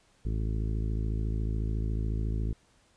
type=harmonic tone; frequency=54 Hz; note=A1; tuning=32 cents flat; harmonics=1 / 2 / 3 / 4 / 5 / 6 / 7 / 8; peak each=-29 / -33 / -41 / -41 / -46 / -45 / -48 / -50 dBFS; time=0.25-2.53 s; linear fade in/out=5 ms; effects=pink hiss -65 dBFS RMS until 2.96 s + resampled to 22050 Hz